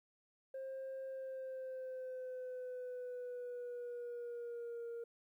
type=tone with pitch glide; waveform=sine; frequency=531 to 467.6 Hz; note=C5 to A#4; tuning=+25 to +5 cents; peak=-40 dBFS; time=0.54-5.04 s; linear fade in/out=5 ms; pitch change=-220 cents; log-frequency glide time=1.07-4.88 s; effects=tanh soft clip ceiling -41 dBFS + 13-bit